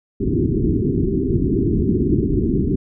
white low-pass noise, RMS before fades -18 dBFS, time 0.2-2.76 s, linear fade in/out 10 ms, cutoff 400 Hz, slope 96 dB/octave, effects none

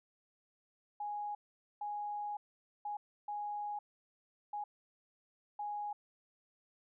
sine tone bursts at uneven times, 829 Hz, G#5, 3 cents flat, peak -37 dBFS, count 6, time 1-1.35 / 1.81-2.37 / 2.85-2.97 / 3.28-3.79 / 4.53-4.64 / 5.59-5.93 s, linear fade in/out 5 ms, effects none

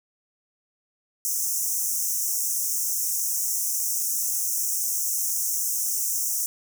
pink high-pass noise, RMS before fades -26 dBFS, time 1.25-6.46 s, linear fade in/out 0 ms, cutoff 5600 Hz, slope 96 dB/octave, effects none

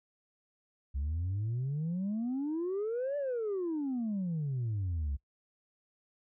sine exponential two-way sweep, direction up then down, 66.2 to 587.3 to 66.2 Hz, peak -29 dBFS, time 0.94-5.17 s, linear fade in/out 20 ms, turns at 3.17 s, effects noise-tail reverb RT60 0.1 s tail -22 dB re dry + tanh soft clip ceiling -29 dBFS

